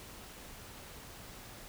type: silence
effects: pink hiss -50 dBFS RMS until 1.68 s